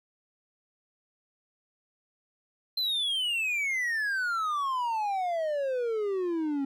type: exponential sweep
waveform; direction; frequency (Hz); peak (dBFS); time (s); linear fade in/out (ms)
triangle; down; 4140 to 269.9; -25; 2.77-6.65; 5
effects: none